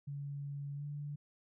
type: tone with pitch glide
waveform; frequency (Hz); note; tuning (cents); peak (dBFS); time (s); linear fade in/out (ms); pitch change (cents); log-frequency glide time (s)
sine; 142 to 145.66; C#3 to D3; +42 to -14; -39; 0.07-1.16; 10; +44; 0.75-0.84
effects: none